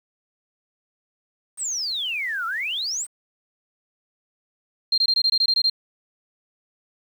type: exponential two-way sweep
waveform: sine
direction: down then up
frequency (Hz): 8700 to 1308 to 8700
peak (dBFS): -24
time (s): 1.57-3.07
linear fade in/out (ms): 50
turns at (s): 2.46
type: tone bursts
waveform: sine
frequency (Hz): 4186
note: C8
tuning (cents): 0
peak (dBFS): -16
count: 10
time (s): 4.92-5.699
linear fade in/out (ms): 5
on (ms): 59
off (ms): 21
effects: 8-bit